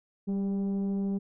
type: tone pair together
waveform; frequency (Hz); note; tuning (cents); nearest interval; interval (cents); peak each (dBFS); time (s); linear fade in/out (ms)
sine; 196 / 398.6; G3 / G4; 0 / +29; octave; 1229; -25 / -35; 0.27-1.19; 20
effects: tanh soft clip ceiling -25 dBFS